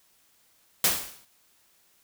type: noise with exponential decay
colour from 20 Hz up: white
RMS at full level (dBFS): -19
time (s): 0.84-1.25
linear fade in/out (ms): 2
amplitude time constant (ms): 87
effects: white hiss -64 dBFS RMS until 2.03 s